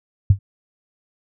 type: tone with exponential decay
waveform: sine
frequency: 98 Hz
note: G2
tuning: in tune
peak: -5 dBFS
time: 0.3-0.39 s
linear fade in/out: 5 ms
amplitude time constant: 19 ms
effects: none